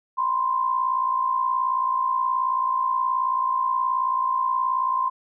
sine tone pair together, 987.8 / 1046.5 Hz, B5 / C6, 0 / 0 cents, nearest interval minor second, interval 100 cents, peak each -27 / -21 dBFS, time 0.17-5.1 s, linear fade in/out 20 ms, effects none

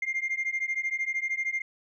sine beating tone pair, 2103 / 2116 Hz, C7 / C7, +8 / +19 cents, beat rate 13 Hz, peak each -29 dBFS, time 0.02-1.62 s, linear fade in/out 5 ms, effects tanh soft clip ceiling -23 dBFS

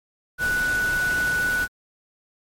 sine tone in noise, 1480 Hz, F#6, in tune, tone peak -20 dBFS, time 0.38-1.68 s, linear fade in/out 50 ms, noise pink, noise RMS -32 dBFS, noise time 0.38-1.68 s, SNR +9 dB, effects MP3 64 kbps

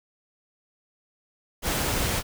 pink noise, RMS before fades -26 dBFS, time 1.62-2.23 s, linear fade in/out 50 ms, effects none

